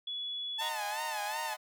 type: tone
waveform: sine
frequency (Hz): 3400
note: G#7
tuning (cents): +40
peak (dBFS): -35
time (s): 0.07-0.69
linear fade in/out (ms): 5
type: tone with vibrato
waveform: sawtooth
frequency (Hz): 871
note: A5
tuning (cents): -18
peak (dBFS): -31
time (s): 0.58-1.55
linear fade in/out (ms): 20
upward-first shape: sine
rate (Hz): 2.7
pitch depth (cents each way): 110
type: chord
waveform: sawtooth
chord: D# diminished seventh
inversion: none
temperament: equal with one note detuned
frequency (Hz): 622.3 / 740 / 880 / 1023.2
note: D#5 / F#5 / A5 / C6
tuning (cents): 0 / 0 / 0 / -39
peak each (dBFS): -40 / -41 / -45 / -42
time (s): 0.6-1.57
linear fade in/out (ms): 20
effects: none